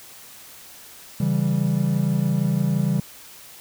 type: chord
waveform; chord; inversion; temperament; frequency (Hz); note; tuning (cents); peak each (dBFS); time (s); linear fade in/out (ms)
triangle; C# diminished; none; equal; 138.59 / 164.81 / 196; C#3 / E3 / G3; 0 / 0 / 0; -21; 1.2-3; 5
effects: white hiss -44 dBFS RMS until 3.6 s